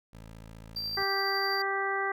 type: tone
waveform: 15% pulse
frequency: 55 Hz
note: A1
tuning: in tune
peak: -39 dBFS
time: 0.13-1.03 s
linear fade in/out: 5 ms
type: tone with tremolo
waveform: triangle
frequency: 4699 Hz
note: D8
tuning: in tune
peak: -30 dBFS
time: 0.76-1.62 s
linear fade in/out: 5 ms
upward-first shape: sine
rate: 12 Hz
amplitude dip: 25%
type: harmonic tone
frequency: 392 Hz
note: G4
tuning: in tune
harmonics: 1 / 2 / 3 / 4 / 5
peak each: -34 / -34 / -34 / -34 / -34 dBFS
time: 0.97-2.12 s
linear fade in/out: 5 ms
effects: none